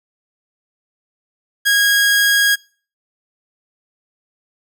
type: tone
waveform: sawtooth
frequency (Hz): 1641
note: G#6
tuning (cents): -21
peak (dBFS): -8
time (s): 1.65-2.56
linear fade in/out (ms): 20
effects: noise-tail reverb RT60 0.4 s tail -24 dB re dry